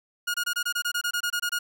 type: tone bursts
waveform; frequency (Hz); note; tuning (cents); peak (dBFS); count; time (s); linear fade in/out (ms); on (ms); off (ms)
sawtooth; 1433; F6; +44; -21; 14; 0.27-1.59; 10; 72; 24
effects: none